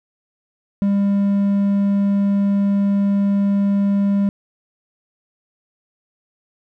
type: tone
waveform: triangle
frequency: 200 Hz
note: G3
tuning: 35 cents sharp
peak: -12 dBFS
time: 0.82-4.29 s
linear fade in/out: 0 ms
effects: none